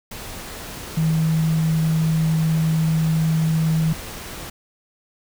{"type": "tone in noise", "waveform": "sine", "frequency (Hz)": 160, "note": "D#3", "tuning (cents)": 49, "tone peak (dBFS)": -16, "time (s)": [0.97, 3.93], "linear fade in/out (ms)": 5, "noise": "pink", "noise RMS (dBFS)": -34, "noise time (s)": [0.11, 4.5], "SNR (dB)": 15, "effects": []}